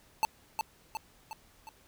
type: tone with echo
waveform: square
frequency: 880 Hz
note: A5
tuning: in tune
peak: -24 dBFS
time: 0.23-0.25 s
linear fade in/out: 0 ms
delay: 360 ms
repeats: 4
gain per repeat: -5 dB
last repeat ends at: 1.69 s
effects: pink hiss -62 dBFS RMS until 1.87 s